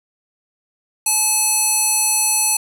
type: tone with band-pass filter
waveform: square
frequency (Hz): 860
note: A5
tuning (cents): -40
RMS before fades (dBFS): -17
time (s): 1.06-2.57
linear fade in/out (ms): 5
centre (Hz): 10000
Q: 1.9
effects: none